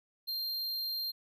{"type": "tone", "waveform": "square", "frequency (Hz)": 4186, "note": "C8", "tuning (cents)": 0, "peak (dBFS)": -34, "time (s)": [0.27, 1.12], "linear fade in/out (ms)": 20, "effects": []}